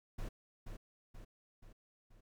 brown noise with echo, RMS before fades -41 dBFS, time 0.18-0.29 s, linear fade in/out 10 ms, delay 480 ms, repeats 4, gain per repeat -5 dB, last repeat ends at 2.21 s, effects none

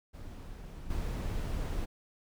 brown noise with level steps, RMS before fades -44 / -34 dBFS, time 0.13-1.86 s, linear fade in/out 20 ms, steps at 0.9 s, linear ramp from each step 5 ms, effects none

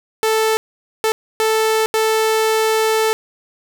sawtooth tone bursts at uneven times, 440 Hz, A4, in tune, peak -10 dBFS, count 4, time 0.23-0.57 / 1.04-1.12 / 1.4-1.86 / 1.94-3.13 s, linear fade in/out 0 ms, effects none

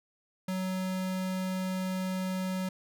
square tone, 186.6 Hz, F#3, 15 cents sharp, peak -31 dBFS, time 0.48-2.69 s, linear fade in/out 5 ms, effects none

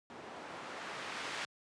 blue noise with low-pass filter sweep, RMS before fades -44 dBFS, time 0.1-1.45 s, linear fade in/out 0 ms, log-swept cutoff 650 to 2100 Hz, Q 0.7, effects high-pass 100 Hz 12 dB/octave + resampled to 22050 Hz

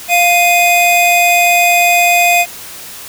square tone pair together, 698.5 / 2487 Hz, F5 / D#7, 0 / -1 cents, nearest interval octave + minor seventh, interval 2199 cents, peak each -11 dBFS, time 0.08-2.46 s, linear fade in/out 50 ms, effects white hiss -30 dBFS RMS until 3.08 s

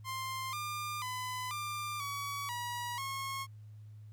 sawtooth tone with pitch steps, 1051 / 1200 / 1007 / 1192 / 1133 / 964 / 1086 Hz, C6 / D6 / B5 / D6 / C#6 / B5 / C#6, +7 / +37 / +33 / +25 / +37 / -42 / -36 cents, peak -33 dBFS, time 0.04-3.47 s, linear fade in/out 50 ms, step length 490 ms, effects added 106 Hz sine -48 dBFS peak until 4.12 s + pink hiss -75 dBFS RMS until 4.12 s

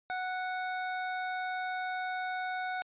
25% pulse tone, 739 Hz, F#5, 2 cents flat, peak -29 dBFS, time 0.1-2.82 s, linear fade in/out 0 ms, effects resampled to 8000 Hz

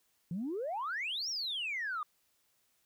sine exponential two-way sweep, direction up then down, 160 to 5780 to 1179 Hz, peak -33 dBFS, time 0.31-2.03 s, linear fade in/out 2 ms, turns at 1.29 s, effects tanh soft clip ceiling -30 dBFS + white hiss -74 dBFS RMS until 2.85 s

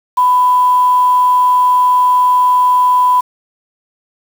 sine tone with quantisation, 997 Hz, B5, 16 cents sharp, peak -7 dBFS, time 0.17-3.21 s, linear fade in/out 10 ms, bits 5, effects none

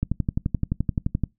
click train, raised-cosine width 5 ms, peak -10 dBFS, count 15, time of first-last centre 0.03-1.237 s, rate 11.6 Hz, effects noise-tail reverb RT60 0.2 s tail -24 dB re dry

